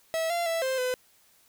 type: tone with pitch steps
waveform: 45% pulse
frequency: 650 / 688 / 661 / 524 / 505 Hz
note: E5 / F5 / E5 / C5 / B4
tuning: -24 / -26 / +5 / +2 / +39 cents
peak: -26 dBFS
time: 0.14-0.94 s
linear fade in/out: 0 ms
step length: 160 ms
effects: white hiss -62 dBFS RMS until 1.48 s